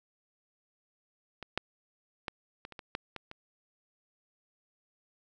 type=clicks; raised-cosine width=0.3 ms; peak=-25 / -13 / -18 / -26 / -30 / -26 / -17 / -23 / -28 dBFS; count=9; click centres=1.427 / 1.576 / 2.282 / 2.651 / 2.723 / 2.792 / 2.951 / 3.163 / 3.314 s; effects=none